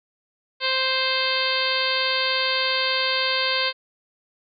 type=harmonic tone with a mistuned harmonic; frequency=523.3 Hz; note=C5; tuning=in tune; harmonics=1 / 2 / 3 / 4 / 5 / 6 / 7 / 8 / 9; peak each=-29 / -29 / -29 / -29 / -29 / -29 / -29 / -29 / -29 dBFS; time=0.6-3.73 s; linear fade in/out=50 ms; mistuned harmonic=9; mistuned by=-35 cents; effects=none